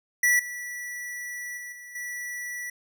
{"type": "tone with level steps", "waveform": "square", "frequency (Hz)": 1954, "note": "B6", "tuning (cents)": -19, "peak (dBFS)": [-19, -34, -37, -42, -33], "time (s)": [0.23, 2.7], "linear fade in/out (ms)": 5, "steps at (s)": [0.39, 1.57, 1.72, 1.95], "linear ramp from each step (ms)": 5, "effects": []}